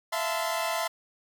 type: chord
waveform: sawtooth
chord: F major seventh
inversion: third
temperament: equal with one note detuned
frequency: 659.3 / 698.5 / 880 / 1027.3 Hz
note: E5 / F5 / A5 / C6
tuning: 0 / 0 / 0 / -32 cents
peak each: -27 / -32 / -31 / -29 dBFS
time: 0.12-0.88 s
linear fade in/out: 10 ms
effects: none